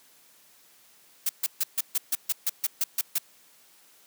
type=noise bursts; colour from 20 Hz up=blue; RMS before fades=-25 dBFS; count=12; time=1.26-3.184 s; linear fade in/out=5 ms; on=32 ms; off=140 ms; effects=white hiss -58 dBFS RMS until 4.06 s + high-pass 150 Hz 12 dB/octave